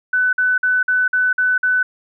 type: tone bursts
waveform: sine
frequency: 1500 Hz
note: F#6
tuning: 23 cents sharp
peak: -13 dBFS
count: 7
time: 0.13-1.83 s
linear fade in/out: 5 ms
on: 200 ms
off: 50 ms
effects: none